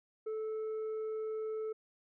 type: tone with tanh clipping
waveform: triangle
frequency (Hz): 436.7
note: A4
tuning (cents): -13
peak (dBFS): -36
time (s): 0.26-1.73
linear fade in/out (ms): 10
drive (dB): 8
effects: none